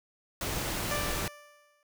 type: noise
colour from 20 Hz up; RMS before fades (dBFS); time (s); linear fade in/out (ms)
pink; -33; 0.41-1.28; 2
type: tone with exponential decay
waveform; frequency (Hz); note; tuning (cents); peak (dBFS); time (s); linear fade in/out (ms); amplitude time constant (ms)
15% pulse; 588; D5; +2; -23; 0.91-1.83; 1; 200
effects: none

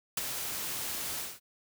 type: noise with ADSR envelope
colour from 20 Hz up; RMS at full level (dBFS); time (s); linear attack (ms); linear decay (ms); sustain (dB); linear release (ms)
white; -29; 0.17-1.4; 4; 22; -7; 210
effects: none

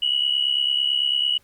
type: tone pair together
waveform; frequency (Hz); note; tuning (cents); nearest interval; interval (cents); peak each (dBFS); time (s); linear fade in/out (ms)
sine; 2894 / 2963; F#7 / F#7; -39 / +2; unison; 41; -21; 0.02-1.38; 5
effects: tanh soft clip ceiling -11 dBFS + pink hiss -60 dBFS RMS until 1.43 s

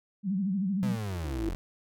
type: tone with vibrato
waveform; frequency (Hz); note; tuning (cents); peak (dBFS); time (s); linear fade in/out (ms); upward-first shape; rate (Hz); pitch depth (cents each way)
sine; 192.9; G3; -28; -26; 0.23-0.97; 50; sine; 13; 120
type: linear sweep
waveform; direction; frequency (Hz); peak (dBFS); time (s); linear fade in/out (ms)
35% pulse; down; 130.81 to 38.89; -30; 0.83-1.55; 0
type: tone with exponential growth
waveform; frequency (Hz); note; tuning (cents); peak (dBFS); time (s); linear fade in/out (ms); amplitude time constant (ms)
sine; 330; E4; +2; -27; 0.93-1.49; 1; 120
effects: none

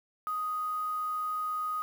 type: tone with quantisation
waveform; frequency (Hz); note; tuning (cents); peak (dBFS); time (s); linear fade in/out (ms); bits
sine; 1247; D#6; +3; -30; 0.27-1.82; 0; 8
effects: none

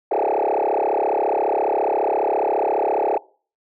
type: tone with frequency modulation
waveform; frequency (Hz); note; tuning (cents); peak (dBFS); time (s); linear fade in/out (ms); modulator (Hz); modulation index
sine; 623; D#5; +2; -15; 0.11-3.18; 5; 34.6; 7.2
effects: noise-tail reverb RT60 0.4 s tail -22 dB re dry + tanh soft clip ceiling -15 dBFS

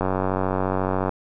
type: click train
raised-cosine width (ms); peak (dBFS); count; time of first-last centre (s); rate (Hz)
1; -9; 103; 0.01-1.093; 94.2
effects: none

